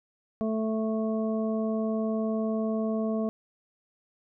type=harmonic tone; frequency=220 Hz; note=A3; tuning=in tune; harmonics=1 / 2 / 3 / 5; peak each=-27 / -33 / -33 / -43 dBFS; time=0.41-3.29 s; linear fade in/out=0 ms; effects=none